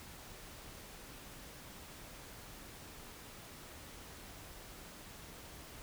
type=silence; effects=pink hiss -52 dBFS RMS until 5.82 s